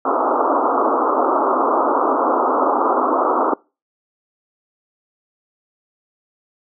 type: band-pass noise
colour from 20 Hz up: white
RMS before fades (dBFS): -17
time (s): 0.05-3.54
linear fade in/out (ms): 5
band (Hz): 250 to 1300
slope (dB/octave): 96
effects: noise-tail reverb RT60 0.3 s tail -25 dB re dry